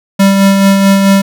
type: tone with tremolo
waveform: square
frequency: 196 Hz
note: G3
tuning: in tune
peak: -4 dBFS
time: 0.19-1.22 s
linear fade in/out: 10 ms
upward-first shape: sine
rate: 4.6 Hz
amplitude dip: 35%
effects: none